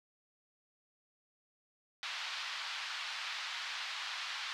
white band-pass noise, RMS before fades -41 dBFS, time 2.03-4.53 s, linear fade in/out 0 ms, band 940 to 4300 Hz, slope 24 dB/octave, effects none

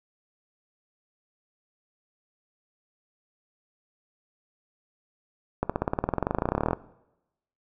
accelerating click train, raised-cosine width 1 ms, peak -10 dBFS, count 28, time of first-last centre 5.63-6.732 s, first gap 66 ms, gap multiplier 0.96, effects noise-tail reverb RT60 0.9 s tail -19 dB re dry

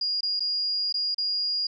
sine tone with dropouts, 4851 Hz, D#8, 45 cents flat, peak -24 dBFS, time 0.01-1.67 s, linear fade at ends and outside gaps 5 ms, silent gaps 0.208-0.23 / 0.396-0.404 / 0.926-0.941 / 1.146-1.181 s, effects none

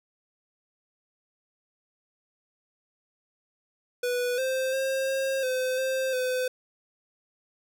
square tone with pitch steps, 491.6 / 523 / 533 / 536 / 513 / 525 / 508 Hz, B4 / C5 / C5 / C5 / C5 / C5 / B4, -8 / -1 / +32 / +42 / -34 / +6 / +49 cents, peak -26 dBFS, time 4.03-6.48 s, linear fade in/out 5 ms, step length 350 ms, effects none

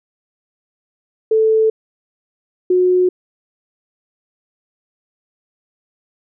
sine tone pair in turn, 440 / 364.2 Hz, A4 / F#4, 0 / -27 cents, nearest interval minor third, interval 327 cents, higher first, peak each -10 dBFS, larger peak neither, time 1.31-1.7 / 2.7-3.09 s, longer neither, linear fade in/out 5 ms, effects none

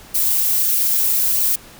violet noise with flanger, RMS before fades -17 dBFS, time 0.14-1.56 s, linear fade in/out 10 ms, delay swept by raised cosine 0.54 to 4.54 ms, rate 1.6 Hz, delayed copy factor -0.5, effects pink hiss -42 dBFS RMS until 1.79 s

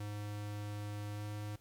square tone with pitch glide, 103.83 to 104.55 Hz, G#2 to G#2, 0 to +12 cents, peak -40 dBFS, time 0-1.56 s, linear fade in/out 5 ms, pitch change +12 cents, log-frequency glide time 1.14-1.23 s, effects pink hiss -68 dBFS RMS until 1.6 s + MP3 96 kbps

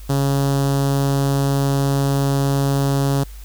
sawtooth tone with notch filter, 138.59 Hz, C#3, in tune, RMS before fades -18 dBFS, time 0.09-3.24 s, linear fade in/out 10 ms, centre 2200 Hz, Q 0.88, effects added 50 Hz sine -33 dBFS peak until 3.44 s + white hiss -47 dBFS RMS until 3.44 s

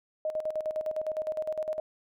sine tone with tremolo, 622 Hz, D#5, 1 cent flat, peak -27 dBFS, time 0.25-1.8 s, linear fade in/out 2 ms, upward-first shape square, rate 9.8 Hz, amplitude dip 70%, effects none

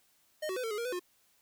square tone with pitch steps, 615 / 375.2 / 505 / 451.5 / 418.3 / 468.7 / 501 / 358.2 Hz, D#5 / F#4 / B4 / A4 / G#4 / A#4 / B4 / F4, -20 / +24 / +39 / +45 / +12 / +9 / +25 / +44 cents, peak -34 dBFS, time 0.42-0.996 s, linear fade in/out 10 ms, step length 72 ms, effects white hiss -69 dBFS RMS until 1.41 s

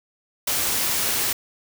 white noise, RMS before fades -23 dBFS, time 0.47-1.33 s, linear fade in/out 5 ms, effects none

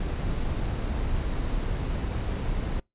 brown noise, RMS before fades -28 dBFS, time 0-2.8 s, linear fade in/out 5 ms, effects noise-tail reverb RT60 0.2 s tail -26 dB re dry + resampled to 8000 Hz

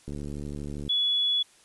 click train, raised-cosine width 3 ms, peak -24 dBFS, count 59, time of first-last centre 0.08-0.879 s, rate 72.6 Hz
sine tone, 3399 Hz, G#7, 39 cents sharp, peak -22 dBFS, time 0.89-1.43 s, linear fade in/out 10 ms
effects white hiss -58 dBFS RMS until 1.64 s + resampled to 24000 Hz

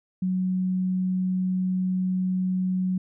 sine tone, 185 Hz, F#3, in tune, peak -22 dBFS, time 0.22-2.98 s, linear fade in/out 5 ms, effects none

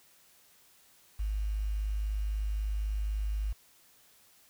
sine tone with quantisation, 51.91 Hz, G#1, in tune, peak -29 dBFS, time 1.19-3.53 s, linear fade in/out 10 ms, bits 9, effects white hiss -62 dBFS RMS until 4.49 s

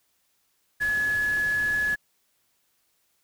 sine tone in noise, 1699 Hz, G#6, 39 cents sharp, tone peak -22 dBFS, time 0.8-1.96 s, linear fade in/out 20 ms, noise pink, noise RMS -40 dBFS, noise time 0.8-1.96 s, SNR +15 dB, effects white hiss -70 dBFS RMS until 3.23 s

